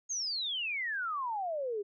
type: exponential sweep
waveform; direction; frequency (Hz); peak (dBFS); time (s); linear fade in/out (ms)
sine; down; 6670 to 392; -32; 0.09-1.83; 20
effects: none